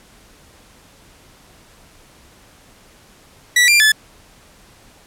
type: tone with pitch steps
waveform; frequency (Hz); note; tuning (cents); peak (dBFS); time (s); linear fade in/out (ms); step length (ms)
sawtooth; 1950 / 2382 / 1732; B6 / D7 / A6; -23 / +24 / -28; -6; 3.56-3.92; 5; 120
effects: pink hiss -48 dBFS RMS until 5.06 s + low-pass 12000 Hz 12 dB/octave